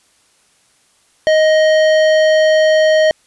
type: tone with hard clipping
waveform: sine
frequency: 625 Hz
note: D#5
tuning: 8 cents sharp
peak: -10 dBFS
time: 1.27-3.11 s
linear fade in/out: 0 ms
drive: 13 dB
effects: white hiss -55 dBFS RMS until 3.26 s + resampled to 24000 Hz